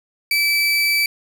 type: tone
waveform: 30% pulse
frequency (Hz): 2312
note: D7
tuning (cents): -28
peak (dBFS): -13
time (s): 0.31-1.06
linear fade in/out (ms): 2
effects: none